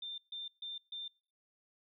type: tone bursts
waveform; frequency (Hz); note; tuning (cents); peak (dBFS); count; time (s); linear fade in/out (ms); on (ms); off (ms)
sine; 3588; A7; +33; -40; 4; 0.02-1.08; 5; 160; 140
effects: noise-tail reverb RT60 0.5 s tail -25 dB re dry